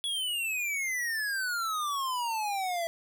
square exponential sweep, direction down, 3399 to 659.3 Hz, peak -30 dBFS, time 0.04-2.87 s, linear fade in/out 0 ms, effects none

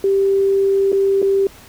sine tone with dropouts, 392 Hz, G4, in tune, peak -12 dBFS, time 0.04-1.47 s, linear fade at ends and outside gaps 2 ms, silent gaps 0.92-0.928 / 1.219-1.226 s, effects pink hiss -43 dBFS RMS until 1.68 s

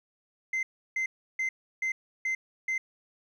sine tone bursts, 2073 Hz, C7, 17 cents flat, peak -24 dBFS, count 6, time 0.53-2.78 s, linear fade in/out 5 ms, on 100 ms, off 330 ms, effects tanh soft clip ceiling -26 dBFS + 11-bit

